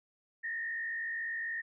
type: tone with frequency modulation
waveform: sine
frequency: 1839 Hz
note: A#6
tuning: 24 cents flat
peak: -34 dBFS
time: 0.43-1.62 s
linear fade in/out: 20 ms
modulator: 53.8 Hz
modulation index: 0.98
effects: none